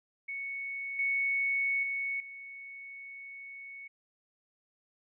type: tone with level steps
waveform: sine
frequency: 2217 Hz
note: C#7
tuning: in tune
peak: -35 / -27 / -31 / -43 dBFS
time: 0.28-3.88 s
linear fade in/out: 10 ms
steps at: 0.99 / 1.83 / 2.2 s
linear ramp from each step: 2 ms
effects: none